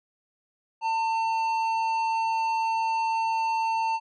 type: tone with tanh clipping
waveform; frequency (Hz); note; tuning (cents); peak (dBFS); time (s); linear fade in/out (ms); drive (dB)
sine; 899; A5; +37; -25; 0.81-4; 50; 10
effects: none